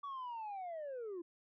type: linear sweep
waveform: sine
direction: down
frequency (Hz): 1147 to 329.6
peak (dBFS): -39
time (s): 0.03-1.22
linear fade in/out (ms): 10
effects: tanh soft clip ceiling -40 dBFS